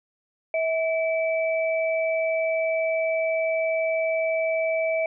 sine tone pair together, 647.1 / 2306 Hz, E5 / D7, -32 / -32 cents, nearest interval octave + minor seventh, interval 2200 cents, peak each -22 / -29 dBFS, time 0.54-5.06 s, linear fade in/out 2 ms, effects none

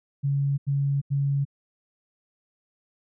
sine tone bursts, 140 Hz, C#3, 18 cents sharp, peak -21 dBFS, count 3, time 0.23-1.452 s, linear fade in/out 20 ms, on 350 ms, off 86 ms, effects none

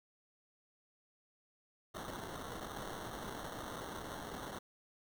white noise with sample-and-hold, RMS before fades -45 dBFS, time 1.94-4.59 s, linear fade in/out 10 ms, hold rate 2450 Hz, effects none

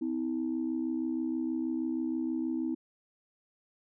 sine tone pair together, 255.2 / 321.5 Hz, C4 / E4, -43 / -43 cents, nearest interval major third, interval 400 cents, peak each -32 / -31 dBFS, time 0.01-2.75 s, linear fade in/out 10 ms, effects tanh soft clip ceiling -23 dBFS

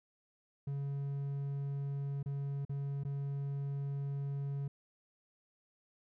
triangle tone with dropouts, 140 Hz, C#3, 18 cents sharp, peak -33 dBFS, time 0.67-4.68 s, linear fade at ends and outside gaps 5 ms, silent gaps 2.229-2.259 / 2.651-2.694 / 3.036-3.049 s, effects none

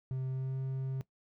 triangle tone with pitch glide, 130.81 to 132.71 Hz, C3 to C3, 0 to +25 cents, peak -31 dBFS, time 0.11-1.01 s, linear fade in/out 0 ms, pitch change +25 cents, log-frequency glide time 0.28-0.59 s, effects noise-tail reverb RT60 0.1 s tail -18 dB re dry

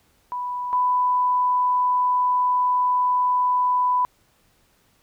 sine tone pair in turn, 987.8 / 995.2 Hz, B5 / B5, 0 / +13 cents, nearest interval unison, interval 13 cents, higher second, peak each -25 / -17 dBFS, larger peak second, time 0.32-0.73 / 0.73-4.05 s, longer second, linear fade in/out 0 ms, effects pink hiss -62 dBFS RMS until 5.02 s

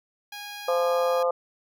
10% pulse tone, 822 Hz, G#5, 18 cents flat, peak -28 dBFS, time 0.32-1.23 s, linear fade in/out 5 ms
harmonic tone, 172.9 Hz, F3, 17 cents flat, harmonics 3 / 4 / 5 / 6 / 7, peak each -22 / -30 / -33 / -36 / -30 dBFS, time 0.68-1.31 s, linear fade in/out 5 ms
effects none

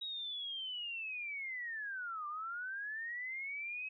sine linear two-way sweep, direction down then up, 3831 to 1174.7 to 2564 Hz, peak -39 dBFS, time 0.01-3.89 s, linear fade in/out 10 ms, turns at 2.27 s, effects none

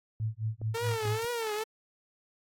sine tone with tremolo, 110.1 Hz, A2, 2 cents sharp, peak -27 dBFS, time 0.2-1.25 s, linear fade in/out 0 ms, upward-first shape sine, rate 4.7 Hz, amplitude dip 100%
clicks, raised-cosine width 2 ms, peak -31 dBFS, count 2, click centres 0.616 / 1.054 s
sawtooth tone with vibrato, 449.8 Hz, A4, 38 cents sharp, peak -27 dBFS, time 0.74-1.64 s, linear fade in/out 10 ms, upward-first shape triangle, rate 2.2 Hz, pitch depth 140 cents each way
effects AAC 64 kbps

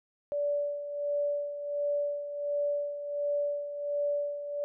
sine tone with tremolo, 579 Hz, D5, 25 cents flat, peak -26 dBFS, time 0.32-4.64 s, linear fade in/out 0 ms, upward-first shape sine, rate 1.4 Hz, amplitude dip 65%, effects none

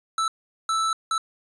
square tone bursts at uneven times, 1318.5 Hz, E6, in tune, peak -22 dBFS, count 3, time 0.18-0.28 / 0.69-0.93 / 1.11-1.18 s, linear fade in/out 2 ms, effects resampled to 22050 Hz

